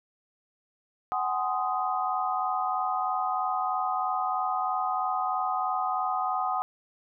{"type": "chord", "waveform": "sine", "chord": "Ab dominant seventh", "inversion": "third", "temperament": "just", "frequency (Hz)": [747.5, 830.6, 1038.3, 1245.9], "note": ["Gb5", "Ab5", "C6", "Eb6"], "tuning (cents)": [17, 0, -14, 2], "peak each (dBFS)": [-29, -34, -34, -30], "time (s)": [1.12, 6.62], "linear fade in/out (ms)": 0, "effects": []}